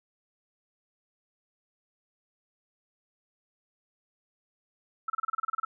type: tone bursts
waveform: sine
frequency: 1318.5 Hz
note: E6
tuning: in tune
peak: -27 dBFS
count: 12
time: 5.08-5.65 s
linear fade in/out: 5 ms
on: 20 ms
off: 30 ms
effects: none